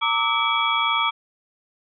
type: tone cluster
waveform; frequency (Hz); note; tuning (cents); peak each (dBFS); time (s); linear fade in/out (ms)
sine; 919 / 1172 / 1294 / 2301 / 3332; A#5 / D6 / E6 / D7 / G#7; -25 / -4 / -32 / -36 / +5; -25; 0.01-1.11; 20
effects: none